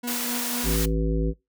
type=tone with tremolo; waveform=40% pulse; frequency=242.3 Hz; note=B3; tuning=33 cents flat; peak=-28 dBFS; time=0.03-0.75 s; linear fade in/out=10 ms; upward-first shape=sine; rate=4.1 Hz; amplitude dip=50%
type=high-pass noise; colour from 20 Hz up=white; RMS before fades=-29 dBFS; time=0.07-0.86 s; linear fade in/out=10 ms; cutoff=410 Hz; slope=12 dB/octave
type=harmonic tone; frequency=54.2 Hz; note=A1; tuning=25 cents flat; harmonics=1 / 3 / 5 / 7 / 9; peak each=-23 / -28 / -30 / -31 / -33 dBFS; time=0.63-1.34 s; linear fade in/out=50 ms
effects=noise-tail reverb RT60 0.2 s tail -21 dB re dry